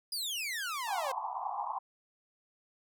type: exponential sweep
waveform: sawtooth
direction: down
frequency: 5030 to 510 Hz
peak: -31 dBFS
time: 0.12-1.12 s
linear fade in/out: 5 ms
type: band-pass noise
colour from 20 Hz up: pink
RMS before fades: -37 dBFS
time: 0.87-1.79 s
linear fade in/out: 10 ms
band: 730 to 1100 Hz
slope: 96 dB/octave
effects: none